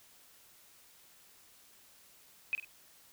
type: tone with echo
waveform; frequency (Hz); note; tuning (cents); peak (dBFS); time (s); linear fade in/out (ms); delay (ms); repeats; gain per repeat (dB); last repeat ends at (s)
sine; 2516; D#7; +19; -28; 2.53-2.55; 0; 48; 2; -9; 2.646
effects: white hiss -61 dBFS RMS until 3.12 s